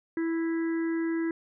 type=harmonic tone; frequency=329.6 Hz; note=E4; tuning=in tune; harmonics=1 / 3 / 4 / 5 / 6; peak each=-26 / -47 / -49 / -42 / -44 dBFS; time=0.17-1.31 s; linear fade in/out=2 ms; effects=none